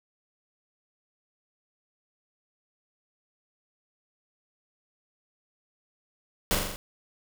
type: noise with echo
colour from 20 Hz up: pink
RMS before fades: -24 dBFS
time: 6.51-6.55 s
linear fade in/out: 0 ms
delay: 42 ms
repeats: 5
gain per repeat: -3 dB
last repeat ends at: 6.76 s
effects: none